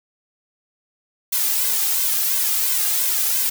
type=noise with flanger; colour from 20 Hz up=blue; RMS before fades=-20 dBFS; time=1.32-3.5 s; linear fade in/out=10 ms; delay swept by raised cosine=1.9 to 2.49 ms; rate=2.9 Hz; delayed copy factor=+0.9; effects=none